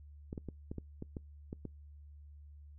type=clicks; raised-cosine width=3 ms; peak=-28 dBFS; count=9; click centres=0.329 / 0.378 / 0.487 / 0.715 / 0.783 / 1.024 / 1.168 / 1.529 / 1.653 s; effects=noise-tail reverb RT60 0.2 s tail -26 dB re dry + added 73 Hz sine -51 dBFS peak until 2.78 s